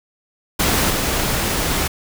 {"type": "noise with level steps", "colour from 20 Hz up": "pink", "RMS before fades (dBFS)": [-17, -20], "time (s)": [0.59, 1.88], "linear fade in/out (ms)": 10, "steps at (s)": 0.9, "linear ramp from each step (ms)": 5, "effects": []}